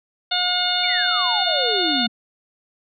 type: harmonic tone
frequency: 719 Hz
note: F#5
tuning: 50 cents flat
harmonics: 1 / 2 / 3 / 4 / 5 / 6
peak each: -26 / -27 / -32 / -27 / -22 / -25 dBFS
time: 0.31-2.07 s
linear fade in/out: 10 ms
type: exponential sweep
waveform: sine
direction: down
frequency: 2349 to 216.6 Hz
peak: -23 dBFS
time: 0.83-2.08 s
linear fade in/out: 10 ms
effects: none